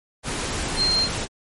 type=tone in noise; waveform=sine; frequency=4186 Hz; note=C8; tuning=in tune; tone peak=-18 dBFS; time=0.76-1.09 s; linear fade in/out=50 ms; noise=pink; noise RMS=-27 dBFS; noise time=0.23-1.28 s; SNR=+6 dB; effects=MP3 48 kbps